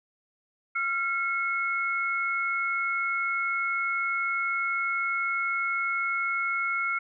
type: tone pair together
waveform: sine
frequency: 1376 / 2184 Hz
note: F6 / C#7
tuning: -26 / -26 cents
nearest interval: minor sixth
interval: 800 cents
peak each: -28 / -28 dBFS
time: 0.75-6.99 s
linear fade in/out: 10 ms
effects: none